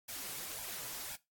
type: noise with flanger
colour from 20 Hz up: white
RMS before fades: -43 dBFS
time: 0.08-1.16 s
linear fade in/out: 10 ms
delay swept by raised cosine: 1.2 to 7.1 ms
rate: 1.9 Hz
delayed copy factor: +0.9
effects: noise-tail reverb RT60 0.2 s tail -18 dB re dry + AAC 64 kbps